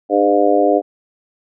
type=harmonic tone with a mistuned harmonic; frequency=101.3 Hz; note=G#2; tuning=43 cents flat; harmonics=3 / 4 / 5 / 6 / 7; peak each=-17 / -17 / -17 / -17 / -17 dBFS; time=0.09-0.82 s; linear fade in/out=50 ms; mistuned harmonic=3; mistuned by=-16 cents; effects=none